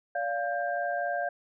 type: tone cluster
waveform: sine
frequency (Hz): 576 / 700 / 1587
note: D5 / F5 / G6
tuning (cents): -34 / +4 / +21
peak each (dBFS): -33 / -30 / -34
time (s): 0.15-1.29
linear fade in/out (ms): 5
effects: none